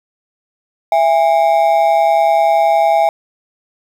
triangle ring-modulated tone, 740 Hz, F#5, in tune, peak -4 dBFS, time 0.92-3.09 s, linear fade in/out 2 ms, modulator 75.3 Hz, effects 7-bit

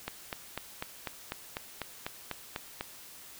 click train, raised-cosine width 0.3 ms, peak -18 dBFS, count 12, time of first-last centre 0.08-2.81 s, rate 4.03 Hz, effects white hiss -50 dBFS RMS until 3.39 s

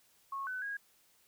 sine tone with pitch steps, 1095 / 1508 / 1640 Hz, C#6 / F#6 / G#6, -22 / +32 / -22 cents, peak -36 dBFS, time 0.32-0.77 s, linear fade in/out 5 ms, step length 150 ms, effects white hiss -68 dBFS RMS until 1.27 s

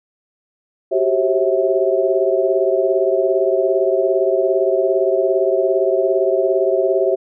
sine tone cluster, 375.7 / 393.2 / 539 / 652 Hz, F#4 / G4 / C#5 / E5, +26 / +5 / -49 / -19 cents, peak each -19 dBFS, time 0.91-7.16 s, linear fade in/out 20 ms, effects none

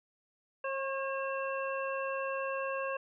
harmonic tone with a mistuned harmonic, 539 Hz, C#5, 49 cents flat, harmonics 1 / 2 / 3 / 5, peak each -35 / -38 / -41 / -42 dBFS, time 0.64-2.97 s, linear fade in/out 5 ms, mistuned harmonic 2, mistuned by +15 cents, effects none

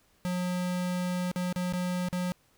square tone with dropouts, 180 Hz, F#3, 47 cents flat, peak -29 dBFS, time 0.25-2.32 s, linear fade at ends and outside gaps 0 ms, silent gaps 1.315-1.36 / 1.526-1.561 / 1.725-1.736 / 2.086-2.128 s, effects pink hiss -66 dBFS RMS until 2.57 s

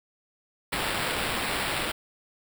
white noise with sample-and-hold, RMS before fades -29 dBFS, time 0.72-1.92 s, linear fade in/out 10 ms, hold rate 6300 Hz, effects none

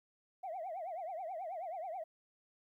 sine tone with vibrato, 700 Hz, F5, 4 cents sharp, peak -38 dBFS, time 0.43-2.04 s, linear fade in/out 10 ms, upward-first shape triangle, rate 9.3 Hz, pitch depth 230 cents each way, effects tanh soft clip ceiling -36 dBFS + 13-bit

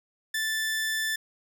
sawtooth tone, 1760 Hz, A6, in tune, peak -23 dBFS, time 0.34-1.16 s, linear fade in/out 5 ms, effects none

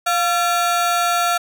40% pulse ring-modulated tone, 1031 Hz, C6, 26 cents flat, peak -12 dBFS, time 0.06-1.38 s, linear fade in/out 10 ms, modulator 329 Hz, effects none

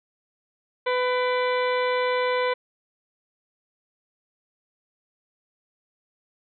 harmonic tone with a mistuned harmonic, 500 Hz, B4, 21 cents sharp, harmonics 1 / 2 / 3 / 4 / 5 / 6 / 7 / 8, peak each -23 / -27 / -33 / -32 / -35 / -41 / -39 / -41 dBFS, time 0.86-2.54 s, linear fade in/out 10 ms, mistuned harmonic 5, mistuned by -110 cents, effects none

